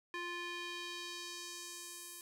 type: tone with band-pass filter sweep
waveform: square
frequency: 349.2 Hz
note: F4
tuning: in tune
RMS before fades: -45 dBFS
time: 0.14-2.21 s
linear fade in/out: 0 ms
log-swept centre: 1900 to 11000 Hz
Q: 1.2
effects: none